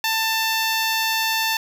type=tone; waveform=10% pulse; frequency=890 Hz; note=A5; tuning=20 cents sharp; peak=-11 dBFS; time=0.04-1.57 s; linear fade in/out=2 ms; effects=none